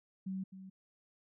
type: tone with echo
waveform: sine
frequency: 190 Hz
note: F#3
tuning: 46 cents sharp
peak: -36 dBFS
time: 0.26-0.44 s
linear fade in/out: 10 ms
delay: 260 ms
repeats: 1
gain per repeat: -11 dB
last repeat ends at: 0.7 s
effects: none